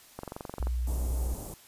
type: click train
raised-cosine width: 1 ms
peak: -23 dBFS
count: 12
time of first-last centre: 0.19-0.67 s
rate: 22.9 Hz
type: tone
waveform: sine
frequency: 60.8 Hz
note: B1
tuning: 26 cents flat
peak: -27 dBFS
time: 0.6-1.34 s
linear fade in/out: 0 ms
type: band-stop noise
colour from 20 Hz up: pink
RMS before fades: -40 dBFS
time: 0.87-1.54 s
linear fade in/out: 2 ms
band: 870 to 7000 Hz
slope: 24 dB/octave
effects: white hiss -55 dBFS RMS until 1.67 s + resampled to 32000 Hz